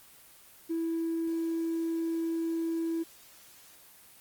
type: tone with hard clipping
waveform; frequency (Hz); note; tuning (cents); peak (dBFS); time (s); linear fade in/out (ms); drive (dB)
sine; 329.6; E4; 0; -29; 0.69-3.04; 20; 1
effects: white hiss -55 dBFS RMS until 4.2 s + Opus 24 kbps